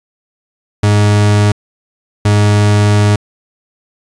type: tone pair in turn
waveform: 40% pulse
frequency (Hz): 103.8 / 103.8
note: G#2 / G#2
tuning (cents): 0 / 0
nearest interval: unison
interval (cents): 0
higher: neither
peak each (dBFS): -6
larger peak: neither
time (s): 0.83-1.52 / 2.25-3.16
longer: second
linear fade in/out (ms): 5
effects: resampled to 22050 Hz + 8-bit